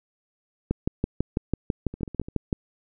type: two click trains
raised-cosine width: 3 ms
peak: -10 / -23 dBFS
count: 12 / 6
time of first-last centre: 0.71-2.528 / 1.94-2.285 s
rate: 6.05 / 14.5 Hz
effects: none